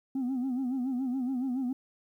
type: tone with vibrato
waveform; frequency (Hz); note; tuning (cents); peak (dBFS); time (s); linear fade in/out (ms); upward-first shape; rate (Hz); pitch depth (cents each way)
sine; 256.7; C4; -33; -26; 0.15-1.73; 5; sine; 7.1; 99
effects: tanh soft clip ceiling -27 dBFS + 11-bit